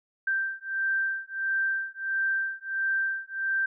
sine beating tone pair, 1568 / 1569.5 Hz, G6 / G6, 0 / +2 cents, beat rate 1.5 Hz, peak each -29 dBFS, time 0.27-3.66 s, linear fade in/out 5 ms, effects none

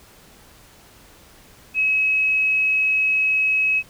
sine tone, 2561 Hz, D#7, 49 cents sharp, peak -16 dBFS, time 1.74-3.83 s, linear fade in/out 50 ms, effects pink hiss -49 dBFS RMS until 3.89 s

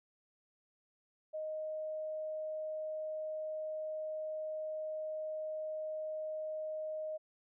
sine tone, 622.3 Hz, D#5, in tune, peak -37 dBFS, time 1.33-7.18 s, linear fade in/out 20 ms, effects none

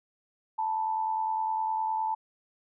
sine tone pair together, 880 / 969.8 Hz, A5 / B5, 0 / -32 cents, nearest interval major second, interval 168 cents, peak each -27 / -36 dBFS, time 0.58-2.15 s, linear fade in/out 10 ms, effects none

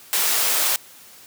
white high-pass noise, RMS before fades -20 dBFS, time 0.13-0.76 s, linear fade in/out 0 ms, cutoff 460 Hz, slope 12 dB/octave, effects white hiss -46 dBFS RMS until 1.26 s + high-pass 80 Hz 12 dB/octave

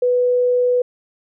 sine tone, 494.2 Hz, B4, 1 cent sharp, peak -13 dBFS, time 0.02-0.82 s, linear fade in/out 5 ms, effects none

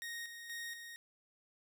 sawtooth tone with tremolo, 1864.7 Hz, A#6, in tune, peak -38 dBFS, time 0.02-0.96 s, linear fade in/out 0 ms, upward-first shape square, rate 2.1 Hz, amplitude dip 50%, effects none

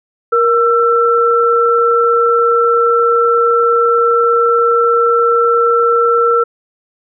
sine tone pair together, 469.8 / 1338.4 Hz, A#4 / E6, +13 / +26 cents, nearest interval octave + tritone, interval 1813 cents, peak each -11 dBFS, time 0.32-6.44 s, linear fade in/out 10 ms, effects none

